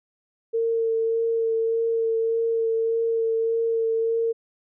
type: tone with vibrato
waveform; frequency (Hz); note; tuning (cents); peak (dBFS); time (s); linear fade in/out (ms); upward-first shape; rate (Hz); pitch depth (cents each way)
sine; 454.4; A#4; -44; -20; 0.53-4.33; 20; sine; 1.7; 14
effects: none